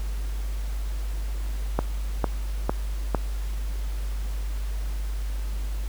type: click train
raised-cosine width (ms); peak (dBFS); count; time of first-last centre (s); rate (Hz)
1; -8; 4; 1.79-3.147; 2.21
effects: added 50 Hz sine -26 dBFS peak until 5.88 s + pink hiss -45 dBFS RMS until 5.88 s